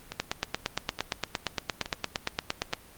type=two click trains; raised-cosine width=0.2 ms; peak=-9 / -17 dBFS; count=23 / 4; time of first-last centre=0.2-2.735 / 0.12-2.729 s; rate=8.68 / 1.15 Hz; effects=pink hiss -52 dBFS RMS until 2.97 s + Opus 32 kbps